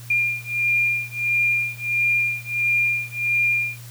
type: beating tone pair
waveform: sine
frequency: 2403 / 2404.5 Hz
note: D7 / D7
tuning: +39 / +40 cents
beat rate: 1.5 Hz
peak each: -22 dBFS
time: 0.1-3.78 s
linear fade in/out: 5 ms
effects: added 119 Hz sine -37 dBFS peak until 3.9 s + white hiss -45 dBFS RMS until 3.9 s